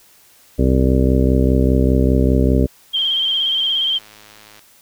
harmonic tone, 65 Hz, C2, 11 cents flat, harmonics 1 / 2 / 3 / 4 / 5 / 6 / 7 / 8 / 9, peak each -15 / -19 / -21 / -18 / -27 / -22 / -23 / -35 / -26 dBFS, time 0.58-2.67 s, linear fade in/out 20 ms
sine tone with vibrato, 3172 Hz, G7, 20 cents sharp, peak -15 dBFS, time 2.93-3.99 s, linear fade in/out 20 ms, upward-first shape square, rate 17 Hz, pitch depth 32 cents each way
click train, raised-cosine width 0.2 ms, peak -25 dBFS, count 173, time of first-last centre 2.97-4.593 s, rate 106 Hz
effects white hiss -50 dBFS RMS until 4.81 s

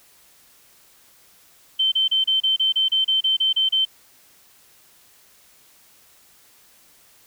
sine tone bursts, 3096 Hz, G7, 22 cents flat, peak -16 dBFS, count 13, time 1.79-3.852 s, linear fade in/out 10 ms, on 130 ms, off 31 ms, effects white hiss -54 dBFS RMS until 7.26 s

